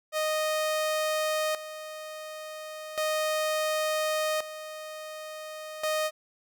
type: tone with tremolo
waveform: sawtooth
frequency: 620 Hz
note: D#5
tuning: 6 cents flat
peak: -22 dBFS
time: 0.12-6.11 s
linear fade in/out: 50 ms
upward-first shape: square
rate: 0.35 Hz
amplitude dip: 75%
effects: none